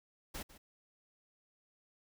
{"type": "noise with echo", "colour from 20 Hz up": "pink", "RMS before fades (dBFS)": -43, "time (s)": [0.34, 0.43], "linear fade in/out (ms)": 10, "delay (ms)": 150, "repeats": 1, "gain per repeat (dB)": -15, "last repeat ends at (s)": 0.58, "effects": []}